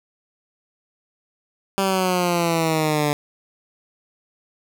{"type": "exponential sweep", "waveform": "10% pulse", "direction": "down", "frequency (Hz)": [196, 146], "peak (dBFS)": -10, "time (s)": [1.78, 3.13], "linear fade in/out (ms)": 0, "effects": []}